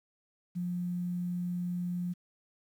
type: tone with quantisation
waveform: sine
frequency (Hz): 177.2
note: F3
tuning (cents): +25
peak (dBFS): -31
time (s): 0.55-2.14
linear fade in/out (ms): 20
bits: 10
effects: none